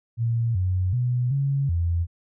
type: tone with pitch steps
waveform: sine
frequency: 116.1 / 92.1 / 123.5 / 138.7 / 85.1 Hz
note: A#2 / F#2 / B2 / C#3 / F2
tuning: -7 / -7 / 0 / +1 / -44 cents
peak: -20 dBFS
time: 0.17-2.07 s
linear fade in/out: 50 ms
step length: 380 ms
effects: none